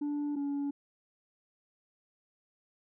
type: tone pair in turn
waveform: sine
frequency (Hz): 291.7 / 283.7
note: D4 / C#4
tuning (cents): -12 / +40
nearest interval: unison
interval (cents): 48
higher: first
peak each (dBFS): -28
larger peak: neither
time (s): 0.01-0.36 / 0.36-0.71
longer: neither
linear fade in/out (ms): 10
effects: tanh soft clip ceiling -30 dBFS